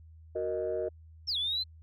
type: chord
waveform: sine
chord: D# minor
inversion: first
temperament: equal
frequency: 370 / 466.2 / 622.3 Hz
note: F#4 / A#4 / D#5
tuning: 0 / 0 / 0 cents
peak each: -34 / -33 / -33 dBFS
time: 0.35-0.89 s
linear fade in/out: 10 ms
type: linear two-way sweep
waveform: sine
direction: down then up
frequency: 5640 to 3322 to 4137 Hz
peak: -28 dBFS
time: 1.27-1.64 s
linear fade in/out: 20 ms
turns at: 1.37 s
effects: tanh soft clip ceiling -23 dBFS + added 80 Hz sine -50 dBFS peak until 1.82 s